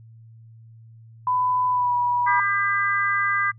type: tone with pitch glide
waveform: sine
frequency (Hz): 1000 to 973.2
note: B5 to B5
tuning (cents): +21 to -26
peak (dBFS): -19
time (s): 1.27-2.4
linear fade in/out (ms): 2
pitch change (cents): -47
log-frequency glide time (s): 1.7-1.94
type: harmonic tone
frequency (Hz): 400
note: G4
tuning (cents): +35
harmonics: 3 / 4 / 5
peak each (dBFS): -23 / -24 / -25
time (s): 2.26-3.52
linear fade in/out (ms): 20
effects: noise-tail reverb RT60 0.1 s tail -26 dB re dry + added 113 Hz sine -44 dBFS peak until 3.58 s